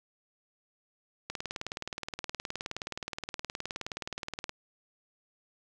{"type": "click train", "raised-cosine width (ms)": 0.2, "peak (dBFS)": -18, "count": 62, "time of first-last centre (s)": [1.3, 4.494], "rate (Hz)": 19.1, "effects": []}